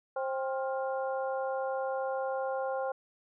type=harmonic tone with a mistuned harmonic; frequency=264.7 Hz; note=C4; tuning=20 cents sharp; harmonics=2 / 3 / 4 / 5; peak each=-32 / -36 / -42 / -43 dBFS; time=0.16-2.92 s; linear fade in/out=5 ms; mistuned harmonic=5; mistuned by=+97 cents; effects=none